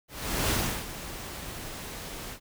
pink noise with ADSR envelope, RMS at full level -26 dBFS, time 0.08-2.4 s, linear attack 420 ms, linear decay 350 ms, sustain -13 dB, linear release 85 ms, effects none

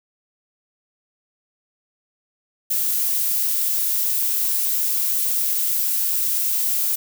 violet noise, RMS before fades -21 dBFS, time 2.7-6.96 s, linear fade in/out 10 ms, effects none

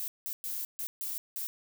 violet noise bursts at uneven times, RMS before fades -36 dBFS, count 6, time 0-0.08 / 0.26-0.33 / 0.44-0.65 / 0.79-0.87 / 1.01-1.18 / 1.36-1.47 s, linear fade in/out 0 ms, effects none

